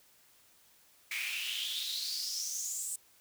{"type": "noise with high-pass filter sweep", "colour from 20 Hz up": "pink", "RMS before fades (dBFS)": -37, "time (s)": [1.11, 2.96], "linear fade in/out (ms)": 5, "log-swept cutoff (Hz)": [2200, 8300], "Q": 6.9, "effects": ["white hiss -64 dBFS RMS until 3.2 s"]}